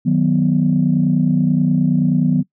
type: chord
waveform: sine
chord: B major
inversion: first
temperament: equal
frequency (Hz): 155.56 / 185 / 246.9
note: D#3 / F#3 / B3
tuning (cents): 0 / 0 / 0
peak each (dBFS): -16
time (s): 0.05-2.43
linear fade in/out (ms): 20
effects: noise-tail reverb RT60 0.1 s tail -22 dB re dry + tanh soft clip ceiling -4 dBFS